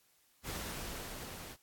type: noise with level ramp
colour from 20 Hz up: pink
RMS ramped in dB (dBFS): -40 to -48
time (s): 0.43-1.57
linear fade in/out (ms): 50
effects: white hiss -70 dBFS RMS until 1.62 s + AAC 64 kbps